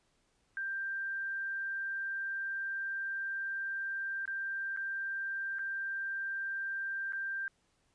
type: tone with dropouts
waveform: sine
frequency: 1580 Hz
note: G6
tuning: 13 cents sharp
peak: -34 dBFS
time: 0.57-7.48 s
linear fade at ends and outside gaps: 1 ms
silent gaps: 4.255-4.277 / 4.764-4.772 / 5.586-5.592 / 7.123-7.132 s
effects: pink hiss -74 dBFS RMS until 7.94 s + resampled to 22050 Hz